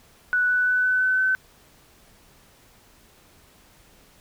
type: tone with pitch steps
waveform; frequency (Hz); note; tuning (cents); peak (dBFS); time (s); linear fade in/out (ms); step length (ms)
sine; 1480 / 1488.6 / 1497.2 / 1505.9 / 1514.6 / 1523.4; F#6 / F#6 / F#6 / F#6 / F#6 / G6; 0 / +10 / +20 / +30 / +40 / -50; -18; 0.33-1.35; 0; 170
effects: pink hiss -55 dBFS RMS until 4.2 s